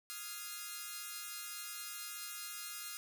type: chord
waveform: 5% pulse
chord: F minor seventh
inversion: third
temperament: equal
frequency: 1244.5 / 1396.9 / 1661.2 / 2093 Hz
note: Eb6 / F6 / Ab6 / C7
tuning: 0 / 0 / 0 / 0 cents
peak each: -37 / -35 / -40 / -40 dBFS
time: 0.1-2.97 s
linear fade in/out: 0 ms
effects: none